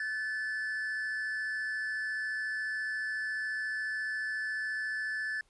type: tone pair together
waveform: triangle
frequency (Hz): 1525 / 1739.2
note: G6 / A6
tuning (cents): -48 / -21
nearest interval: major second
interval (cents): 227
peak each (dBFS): -39 / -31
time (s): 0-5.41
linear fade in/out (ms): 2
effects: pink hiss -70 dBFS RMS until 5.49 s + resampled to 24000 Hz